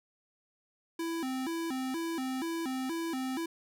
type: tone with vibrato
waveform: square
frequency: 293.9 Hz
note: D4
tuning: 1 cent sharp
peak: -33 dBFS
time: 0.99-3.46 s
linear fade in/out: 5 ms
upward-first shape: square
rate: 2.1 Hz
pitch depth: 210 cents each way
effects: none